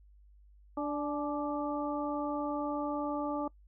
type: harmonic tone with a mistuned harmonic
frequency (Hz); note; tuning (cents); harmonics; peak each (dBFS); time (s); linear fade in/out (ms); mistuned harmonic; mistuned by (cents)
293.7; D4; 0; 1 / 2 / 3 / 4; -34 / -37 / -39 / -40; 0.77-3.48; 5; 3; -44
effects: noise-tail reverb RT60 0.1 s tail -23 dB re dry + added 50 Hz sine -56 dBFS peak until 3.67 s